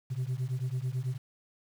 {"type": "beating tone pair", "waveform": "sine", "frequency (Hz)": [123.6, 132.7], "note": ["B2", "C3"], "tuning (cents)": [2, 25], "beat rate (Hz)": 9.1, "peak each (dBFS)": -31, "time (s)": [0.1, 1.18], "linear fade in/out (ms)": 20, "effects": ["tanh soft clip ceiling -27 dBFS", "9-bit"]}